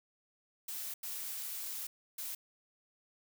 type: noise bursts at uneven times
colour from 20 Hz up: blue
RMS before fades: -41 dBFS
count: 3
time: 0.68-0.94 / 1.03-1.87 / 2.18-2.35 s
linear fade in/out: 5 ms
effects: none